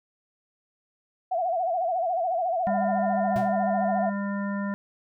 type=tone with vibrato; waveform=sine; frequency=703 Hz; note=F5; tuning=11 cents sharp; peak=-23 dBFS; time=1.31-4.1 s; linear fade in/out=10 ms; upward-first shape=sine; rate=14 Hz; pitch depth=120 cents each way
type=harmonic tone; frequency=200.4 Hz; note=G3; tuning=38 cents sharp; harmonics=1 / 3 / 5 / 7 / 9; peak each=-27 / -37 / -38 / -41 / -40 dBFS; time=2.67-4.74 s; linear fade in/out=0 ms
type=tone with exponential decay; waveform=square; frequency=122.9 Hz; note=B2; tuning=8 cents flat; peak=-28 dBFS; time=3.36-3.59 s; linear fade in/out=0 ms; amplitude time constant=50 ms
effects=none